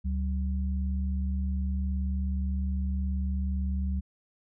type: tone pair together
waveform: sine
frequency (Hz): 70.9 / 190.16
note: C#2 / F#3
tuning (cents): +40 / +48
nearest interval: octave + perfect fourth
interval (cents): 1708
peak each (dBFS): -27 / -34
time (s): 0.04-4.01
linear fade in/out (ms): 20
effects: none